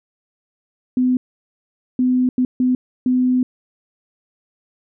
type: tone bursts at uneven times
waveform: sine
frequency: 252.7 Hz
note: B3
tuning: 40 cents sharp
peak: -13 dBFS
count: 5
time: 0.97-1.17 / 1.99-2.29 / 2.38-2.45 / 2.6-2.75 / 3.06-3.43 s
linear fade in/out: 2 ms
effects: none